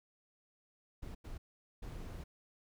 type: noise bursts at uneven times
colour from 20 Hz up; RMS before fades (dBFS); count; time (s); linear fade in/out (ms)
brown; -45; 3; 1.02-1.15 / 1.24-1.38 / 1.82-2.24; 10
effects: none